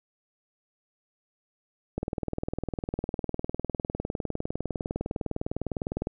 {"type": "click train", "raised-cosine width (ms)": 2, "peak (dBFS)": -16, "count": 82, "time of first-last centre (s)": [1.98, 6.071], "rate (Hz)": 19.8, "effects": []}